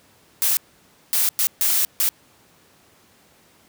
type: noise bursts at uneven times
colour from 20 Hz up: blue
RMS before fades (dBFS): -19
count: 5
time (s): 0.42-0.57 / 1.13-1.29 / 1.39-1.47 / 1.61-1.85 / 2-2.09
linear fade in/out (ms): 0
effects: pink hiss -55 dBFS RMS until 3.68 s + high-pass 100 Hz 12 dB/octave

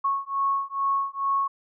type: beating tone pair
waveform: sine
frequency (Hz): 1100 / 1102.3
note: C#6 / C#6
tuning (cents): -14 / -10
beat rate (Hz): 2.3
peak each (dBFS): -26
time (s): 0.04-1.48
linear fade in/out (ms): 10
effects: none

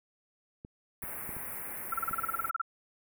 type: clicks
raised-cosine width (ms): 3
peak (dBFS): -31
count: 5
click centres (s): 0.649 / 1.038 / 1.292 / 1.367 / 2.111
type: band-stop noise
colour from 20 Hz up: white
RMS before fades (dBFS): -40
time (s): 1.02-2.5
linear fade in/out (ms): 2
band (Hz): 2300 to 9900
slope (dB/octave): 48
type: tone bursts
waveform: sine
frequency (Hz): 1348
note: E6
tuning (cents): +38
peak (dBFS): -27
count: 14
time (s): 1.92-2.616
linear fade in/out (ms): 5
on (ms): 20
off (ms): 32
effects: none

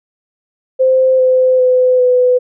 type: tone with pitch steps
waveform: sine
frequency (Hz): 520 / 513.1 / 506.4 / 499.7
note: C5 / C5 / B4 / B4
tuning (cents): -11 / -34 / +43 / +20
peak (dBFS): -7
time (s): 0.79-2.39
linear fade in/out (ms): 20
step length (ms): 400
effects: none

